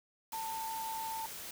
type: tone in noise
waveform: sine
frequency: 894 Hz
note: A5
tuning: 27 cents sharp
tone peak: -37 dBFS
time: 0.33-1.26 s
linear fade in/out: 2 ms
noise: white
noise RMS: -45 dBFS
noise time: 0.32-1.51 s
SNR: +5 dB
effects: none